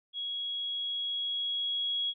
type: tone with level ramp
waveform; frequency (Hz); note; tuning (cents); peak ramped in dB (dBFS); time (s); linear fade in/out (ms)
sine; 3322; G#7; 0; -33 to -28; 0.13-2.14; 50
effects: none